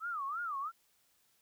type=tone with vibrato; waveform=sine; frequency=1244.5 Hz; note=D#6; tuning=in tune; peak=-35 dBFS; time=0-0.72 s; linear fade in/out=50 ms; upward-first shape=sine; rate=3 Hz; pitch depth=240 cents each way; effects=white hiss -72 dBFS RMS until 1.41 s